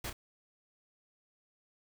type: noise with echo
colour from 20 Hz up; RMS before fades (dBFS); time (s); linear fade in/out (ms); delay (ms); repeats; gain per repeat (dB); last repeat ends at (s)
pink; -39; 0.04-0.1; 5; 30; 1; -7; 0.13
effects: none